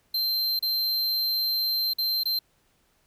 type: tone with dropouts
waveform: square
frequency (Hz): 4132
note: C8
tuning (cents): -22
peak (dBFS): -24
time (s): 0.14-2.39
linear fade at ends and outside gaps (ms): 5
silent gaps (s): 0.592-0.625 / 1.935-1.984 / 2.235-2.255
effects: pink hiss -67 dBFS RMS until 3.06 s